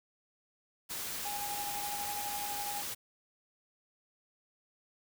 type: noise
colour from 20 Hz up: white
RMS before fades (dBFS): -39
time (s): 0.89-2.95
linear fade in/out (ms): 20
type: tone with tremolo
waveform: triangle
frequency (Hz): 820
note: G#5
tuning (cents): -22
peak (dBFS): -35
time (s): 1.25-2.82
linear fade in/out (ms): 5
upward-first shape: sine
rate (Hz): 12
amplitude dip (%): 40
effects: none